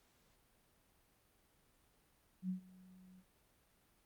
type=tone with ADSR envelope; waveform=sine; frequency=185 Hz; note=F#3; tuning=in tune; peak=-35 dBFS; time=2.42-3.24 s; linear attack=72 ms; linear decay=110 ms; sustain=-23 dB; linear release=51 ms; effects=pink hiss -73 dBFS RMS until 4.05 s + Opus 48 kbps